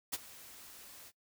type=noise with ADSR envelope; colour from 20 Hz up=white; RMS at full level=-34 dBFS; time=0.12-1.12 s; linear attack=18 ms; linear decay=30 ms; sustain=-19 dB; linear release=47 ms; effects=noise-tail reverb RT60 0.1 s tail -20 dB re dry